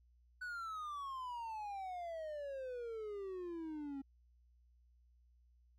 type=exponential sweep; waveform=triangle; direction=down; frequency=1500 to 269.5 Hz; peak=-40 dBFS; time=0.41-4.02 s; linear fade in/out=10 ms; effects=added 60 Hz sine -66 dBFS peak until 5.78 s